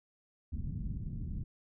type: low-pass noise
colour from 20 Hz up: pink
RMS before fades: -38 dBFS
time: 0.52-1.44 s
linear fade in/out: 10 ms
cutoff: 200 Hz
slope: 24 dB/octave
effects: none